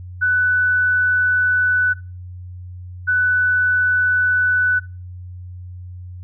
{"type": "tone pair in turn", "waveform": "sine", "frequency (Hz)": [1492, 1492], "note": ["F#6", "F#6"], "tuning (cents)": [14, 14], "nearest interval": "unison", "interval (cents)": 0, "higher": "neither", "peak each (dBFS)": -13, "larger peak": "neither", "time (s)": [[0.21, 1.94], [3.07, 4.8]], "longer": "neither", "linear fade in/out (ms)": 20, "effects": ["noise-tail reverb RT60 0.3 s tail -20 dB re dry", "added 90 Hz sine -31 dBFS peak until 6.23 s"]}